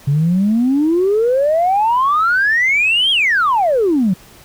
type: exponential two-way sweep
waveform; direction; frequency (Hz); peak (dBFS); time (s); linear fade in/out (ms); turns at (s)
sine; up then down; 136.5 to 3300 to 173.8; -10; 0.07-4.14; 10; 3.11
effects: tanh soft clip ceiling -7 dBFS + pink hiss -43 dBFS RMS until 4.44 s